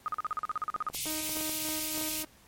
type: tone bursts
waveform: sine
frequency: 1244.5 Hz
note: D#6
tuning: in tune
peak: -28 dBFS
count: 14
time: 0.06-0.887 s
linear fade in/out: 0 ms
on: 21 ms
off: 41 ms
type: clicks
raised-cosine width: 1 ms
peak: -29 dBFS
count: 11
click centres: 0.762 / 0.9 / 0.947 / 1.057 / 1.294 / 1.37 / 1.41 / 1.495 / 1.687 / 1.976 / 2.013 s
type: band-stop noise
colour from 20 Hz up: white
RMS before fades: -34 dBFS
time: 0.93-2.24 s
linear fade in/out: 20 ms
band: 170 to 2100 Hz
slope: 96 dB/octave
type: tone with tremolo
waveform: sawtooth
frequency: 311.1 Hz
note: D#4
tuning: in tune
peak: -32 dBFS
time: 1.06-2.25 s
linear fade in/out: 5 ms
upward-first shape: square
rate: 3.4 Hz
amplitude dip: 40%
effects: pink hiss -59 dBFS RMS until 2.47 s + MP3 64 kbps